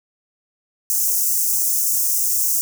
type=high-pass noise; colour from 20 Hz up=white; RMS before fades=-19 dBFS; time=0.9-2.61 s; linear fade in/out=0 ms; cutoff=5800 Hz; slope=48 dB/octave; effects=none